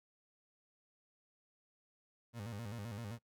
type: tone with vibrato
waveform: 30% pulse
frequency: 109.2 Hz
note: A2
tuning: 13 cents flat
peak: -40 dBFS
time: 2.33-3.19 s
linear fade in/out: 50 ms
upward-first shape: square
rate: 7.7 Hz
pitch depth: 130 cents each way
effects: noise-tail reverb RT60 0.1 s tail -23 dB re dry